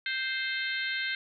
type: harmonic tone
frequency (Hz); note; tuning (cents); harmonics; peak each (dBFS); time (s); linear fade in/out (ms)
523.3; C5; 0; 3 / 4 / 5 / 6 / 7 / 8; -33 / -34 / -41 / -40 / -39 / -40; 0.06-1.15; 2
effects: none